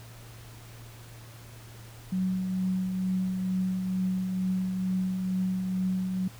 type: tone with tremolo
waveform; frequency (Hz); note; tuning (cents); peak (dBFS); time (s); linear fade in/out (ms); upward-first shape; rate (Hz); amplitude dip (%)
sine; 186.2; F#3; +11; -24; 2.12-6.28; 5; triangle; 2.2; 40
effects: added 115 Hz sine -46 dBFS peak until 6.39 s + pink hiss -51 dBFS RMS until 6.39 s